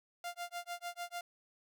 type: tone with tremolo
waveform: sawtooth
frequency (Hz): 698.5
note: F5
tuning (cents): 0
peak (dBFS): -34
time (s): 0.24-1.21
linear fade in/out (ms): 2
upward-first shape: sine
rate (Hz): 6.7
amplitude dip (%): 100
effects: none